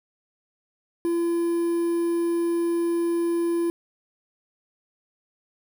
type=tone with quantisation; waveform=triangle; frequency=340 Hz; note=F4; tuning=46 cents flat; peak=-19 dBFS; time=1.05-3.7 s; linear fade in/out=0 ms; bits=7; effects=none